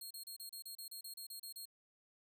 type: tone bursts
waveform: 15% pulse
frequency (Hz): 4252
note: C8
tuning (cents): +27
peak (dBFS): -40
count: 13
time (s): 0.01-1.655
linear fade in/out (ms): 5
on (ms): 97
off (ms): 32
effects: none